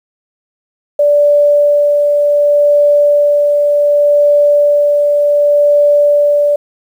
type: tone with tremolo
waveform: sine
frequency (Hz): 583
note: D5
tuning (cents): -13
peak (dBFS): -5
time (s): 0.99-6.56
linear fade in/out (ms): 5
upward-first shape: sine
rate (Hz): 0.67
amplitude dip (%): 25
effects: 7-bit